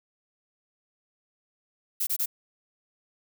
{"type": "noise bursts", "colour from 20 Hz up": "violet", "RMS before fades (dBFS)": -27, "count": 3, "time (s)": [2, 2.26], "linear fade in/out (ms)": 10, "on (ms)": 70, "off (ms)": 25, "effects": []}